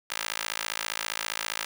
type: tone with high-pass filter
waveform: 15% pulse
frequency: 55 Hz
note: A1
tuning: in tune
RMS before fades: -33 dBFS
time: 0.1-1.65 s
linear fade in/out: 5 ms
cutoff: 1600 Hz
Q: 0.74
effects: none